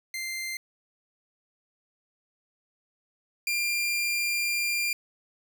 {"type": "tone pair in turn", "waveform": "sawtooth", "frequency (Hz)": [2088, 2391], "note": ["C7", "D7"], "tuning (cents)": [-4, 30], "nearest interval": "major second", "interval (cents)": 234, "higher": "second", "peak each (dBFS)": [-28, -22], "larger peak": "second", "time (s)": [[0.14, 0.57], [3.47, 4.93]], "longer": "second", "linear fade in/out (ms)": 2, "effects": []}